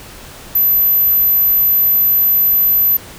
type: tone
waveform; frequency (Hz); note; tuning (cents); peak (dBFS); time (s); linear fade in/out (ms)
sine; 12050; F#9; +30; -9; 0.55-2.97; 5
effects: pink hiss -35 dBFS RMS until 3.18 s